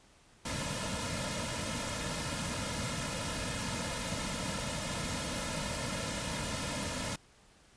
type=noise with comb filter; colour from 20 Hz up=pink; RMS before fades=-36 dBFS; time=0.45-7.16 s; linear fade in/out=5 ms; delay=2.6 ms; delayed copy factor=-0.8; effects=pink hiss -62 dBFS RMS until 7.76 s + resampled to 22050 Hz